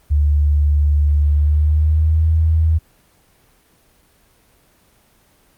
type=tone with pitch glide; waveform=sine; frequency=73.42 to 80.07 Hz; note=D2 to E2; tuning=0 to -50 cents; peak=-11 dBFS; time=0.1-2.79 s; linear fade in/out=20 ms; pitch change=+150 cents; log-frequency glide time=1.34-2.27 s; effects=pink hiss -55 dBFS RMS until 5.57 s + Opus 24 kbps